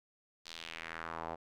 sawtooth tone with band-pass filter sweep, 82.2 Hz, E2, 4 cents flat, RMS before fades -44 dBFS, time 0.45-1.36 s, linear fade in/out 20 ms, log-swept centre 4600 to 720 Hz, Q 2.1, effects none

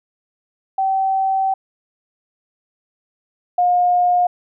sine tone pair in turn, 770 / 713.9 Hz, G5 / F5, -31 / +38 cents, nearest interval minor second, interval 131 cents, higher first, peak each -15 / -12 dBFS, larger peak second, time 0.78-1.54 / 3.58-4.27 s, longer first, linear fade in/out 5 ms, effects none

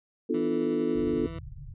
sine chord, B half-diminished seventh, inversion none, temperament equal with one note detuned, 246.9 / 299.7 / 349.2 / 440 Hz, B3 / D4 / F4 / A4, 0 / +35 / 0 / 0 cents, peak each -30 dBFS, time 0.29-1.27 s, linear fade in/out 10 ms
20% pulse tone with tremolo, 164.8 Hz, E3, in tune, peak -32 dBFS, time 0.34-1.39 s, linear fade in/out 2 ms, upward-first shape triangle, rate 11 Hz, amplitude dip 25%
white low-pass noise, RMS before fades -41 dBFS, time 0.95-1.74 s, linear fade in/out 2 ms, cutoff 150 Hz, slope 96 dB/octave
effects resampled to 8000 Hz

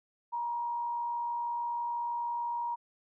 sine tone with frequency modulation, 948 Hz, A#5, 29 cents sharp, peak -31 dBFS, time 0.32-2.76 s, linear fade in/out 20 ms, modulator 66.3 Hz, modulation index 0.26, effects none

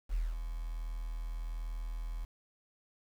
sine tone with ADSR envelope, 40.61 Hz, E1, 25 cents flat, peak -27 dBFS, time 0.09-2.25 s, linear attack 50 ms, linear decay 200 ms, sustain -8 dB, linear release 6 ms, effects tanh soft clip ceiling -25 dBFS + 9-bit

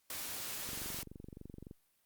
white noise, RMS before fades -42 dBFS, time 0.1-1.03 s, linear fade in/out 2 ms
click train, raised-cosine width 3 ms, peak -35 dBFS, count 25, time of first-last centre 0.69-1.711 s, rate 23.5 Hz
effects white hiss -75 dBFS RMS until 2.05 s + Opus 48 kbps

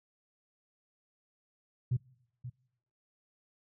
sine tone with echo, 124.5 Hz, B2, 14 cents sharp, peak -25 dBFS, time 1.91-1.97 s, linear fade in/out 10 ms, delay 530 ms, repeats 1, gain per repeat -13 dB, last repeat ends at 2.5 s, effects noise-tail reverb RT60 0.8 s tail -25 dB re dry + tanh soft clip ceiling -22 dBFS

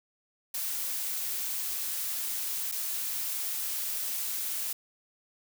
blue noise with dropouts, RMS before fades -33 dBFS, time 0.54-4.73 s, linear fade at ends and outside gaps 5 ms, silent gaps 2.716-2.721 s, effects none

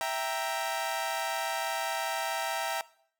sawtooth chord, E diminished, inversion none, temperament equal, 659.3 / 784 / 932.3 Hz, E5 / G5 / Bb5, 0 / 0 / 0 cents, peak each -30 / -31 / -31 dBFS, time 0.01-2.81 s, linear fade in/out 0 ms, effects noise-tail reverb RT60 0.6 s tail -20 dB re dry

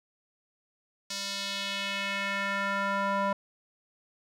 square tone with band-pass filter sweep, 198.2 Hz, G3, 19 cents sharp, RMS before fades -31 dBFS, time 1.1-3.33 s, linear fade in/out 5 ms, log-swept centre 5200 to 920 Hz, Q 1.8, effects none

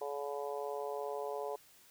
harmonic tone, 142.7 Hz, D3, 49 cents flat, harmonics 3 / 4 / 5 / 6 / 7, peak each -40 / -42 / -44 / -46 / -47 dBFS, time 0.01-1.56 s, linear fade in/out 5 ms, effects white hiss -62 dBFS RMS until 1.9 s

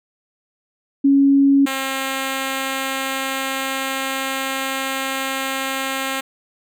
sine / 5% pulse tone pair in turn, 277.2 / 267.8 Hz, C#4 / C4, 0 / +40 cents, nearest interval minor second, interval 60 cents, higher first, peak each -10 dBFS, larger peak neither, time 1.04-1.66 / 1.66-6.21 s, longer second, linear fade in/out 10 ms, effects none

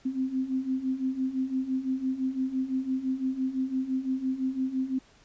sine beating tone pair, 257.7 / 263.6 Hz, C4 / C4, -26 / +13 cents, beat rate 5.9 Hz, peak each -32 / -28 dBFS, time 0.05-4.99 s, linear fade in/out 10 ms, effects pink hiss -59 dBFS RMS until 5.24 s + resampled to 16000 Hz

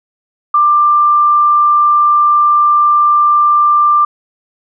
sine tone, 1186 Hz, D6, 17 cents sharp, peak -6 dBFS, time 0.54-4.05 s, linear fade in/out 5 ms, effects none

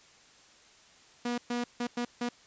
sawtooth tone bursts at uneven times, 241.3 Hz, B3, 40 cents flat, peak -26 dBFS, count 5, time 1.25-1.38 / 1.5-1.64 / 1.8-1.87 / 1.97-2.05 / 2.21-2.29 s, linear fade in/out 5 ms, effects white hiss -58 dBFS RMS until 2.46 s + resampled to 16000 Hz

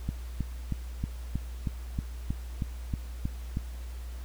click train, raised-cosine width 5 ms, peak -18 dBFS, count 12, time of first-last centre 0.09-3.571 s, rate 3.16 Hz, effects added 60 Hz sine -36 dBFS peak until 4.24 s + pink hiss -53 dBFS RMS until 4.24 s

